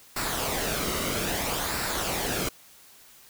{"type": "noise with flanger", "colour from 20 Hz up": "pink", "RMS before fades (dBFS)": -29, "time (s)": [0.16, 2.49], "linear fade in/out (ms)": 5, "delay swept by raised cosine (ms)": [0.31, 1.2], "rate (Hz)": 0.61, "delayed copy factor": -0.5, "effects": ["white hiss -53 dBFS RMS until 3.29 s"]}